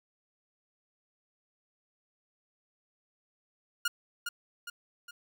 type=tone with echo; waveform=sawtooth; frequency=1424 Hz; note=F6; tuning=33 cents sharp; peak=-23 dBFS; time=3.85-3.88 s; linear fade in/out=5 ms; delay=410 ms; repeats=3; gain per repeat=-6 dB; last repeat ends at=5.11 s; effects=none